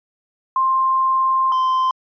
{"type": "tone pair in turn", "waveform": ["sine", "triangle"], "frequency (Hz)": [1053, 1038.5], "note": ["C6", "C6"], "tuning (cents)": [11, -13], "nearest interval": "unison", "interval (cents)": 24, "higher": "first", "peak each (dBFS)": [-14, -13], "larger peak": "second", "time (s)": [[0.56, 1.52], [1.52, 1.91]], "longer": "first", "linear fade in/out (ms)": 2, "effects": ["resampled to 11025 Hz"]}